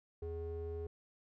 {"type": "ring-modulated tone", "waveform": "triangle", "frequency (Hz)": 168, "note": "E3", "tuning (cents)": 33, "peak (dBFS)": -34, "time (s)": [0.22, 0.87], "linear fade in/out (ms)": 5, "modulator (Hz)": 248, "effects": []}